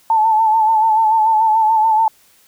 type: tone with vibrato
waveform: sine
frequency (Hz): 880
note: A5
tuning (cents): 0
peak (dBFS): -10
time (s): 0.1-2.08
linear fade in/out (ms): 2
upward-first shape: sine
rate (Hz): 6.9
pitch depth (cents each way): 49
effects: white hiss -52 dBFS RMS until 2.47 s